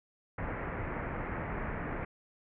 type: low-pass noise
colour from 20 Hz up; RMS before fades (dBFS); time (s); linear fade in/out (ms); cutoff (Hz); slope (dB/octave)
pink; -37; 0.38-2.05; 5; 2200; 48
effects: none